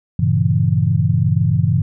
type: chord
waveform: sine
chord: G diminished seventh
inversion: none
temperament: equal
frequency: 98 / 116.54 / 138.59 / 164.81 Hz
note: G2 / Bb2 / Db3 / Fb3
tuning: 0 / 0 / 0 / 0 cents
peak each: -18 dBFS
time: 0.19-1.82 s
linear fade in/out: 5 ms
effects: none